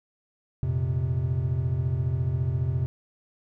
triangle chord, F suspended fourth, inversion none, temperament just, 87.31 / 116.41 / 130.96 Hz, F2 / Bb2 / C3, 0 / -2 / +2 cents, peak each -27 / -28 / -24 dBFS, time 0.63-2.86 s, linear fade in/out 0 ms, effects none

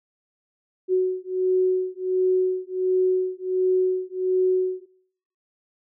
sine beating tone pair, 370 / 371.4 Hz, F#4 / F#4, 0 / +7 cents, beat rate 1.4 Hz, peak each -22 dBFS, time 0.88-4.86 s, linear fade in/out 50 ms, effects noise-tail reverb RT60 0.8 s tail -25 dB re dry

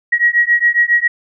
sine beating tone pair, 1900 / 1907.3 Hz, A#6 / A#6, +33 / +39 cents, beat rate 7.3 Hz, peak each -13 dBFS, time 0.12-1.08 s, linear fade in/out 10 ms, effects none

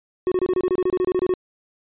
triangle tone bursts, 367.3 Hz, F#4, 13 cents flat, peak -15 dBFS, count 15, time 0.27-1.338 s, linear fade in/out 0 ms, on 46 ms, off 27 ms, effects resampled to 8000 Hz

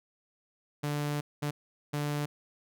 sawtooth tone bursts at uneven times, 146.83 Hz, D3, in tune, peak -26 dBFS, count 3, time 0.83-1.21 / 1.42-1.51 / 1.93-2.26 s, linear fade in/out 10 ms, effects none

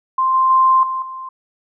sine tone with level steps, 1046.5 Hz, C6, in tune, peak -13 / -11 / -9 / -19 / -27 dBFS, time 0.18-1.29 s, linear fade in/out 5 ms, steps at 0.34 / 0.5 / 0.83 / 1.02 s, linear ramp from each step 2 ms, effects none

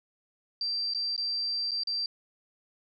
sine tone with dropouts, 4699 Hz, D8, in tune, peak -28 dBFS, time 0.61-2.06 s, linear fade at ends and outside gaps 2 ms, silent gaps 0.937-0.947 / 1.164-1.178 / 1.71-1.716 / 1.835-1.872 s, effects none

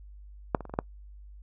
clicks, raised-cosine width 1 ms, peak -8 / -24 / -28 / -30 / -21 / -11 dBFS, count 6, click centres 0.548 / 0.607 / 0.653 / 0.696 / 0.739 / 0.789 s, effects noise-tail reverb RT60 0.1 s tail -25 dB re dry + added 50 Hz sine -45 dBFS peak until 1.42 s

